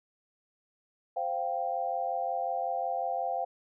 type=chord; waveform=sine; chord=C suspended fourth; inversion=none; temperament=equal; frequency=523.3 / 698.5 / 784 Hz; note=C5 / F5 / G5; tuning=0 / 0 / 0 cents; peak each=-36 / -32 / -33 dBFS; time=1.16-3.45 s; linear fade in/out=10 ms; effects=none